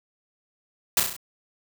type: noise with echo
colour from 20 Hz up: white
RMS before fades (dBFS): -19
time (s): 0.97-1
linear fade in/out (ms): 2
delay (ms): 33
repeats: 5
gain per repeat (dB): -4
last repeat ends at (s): 1.165
effects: none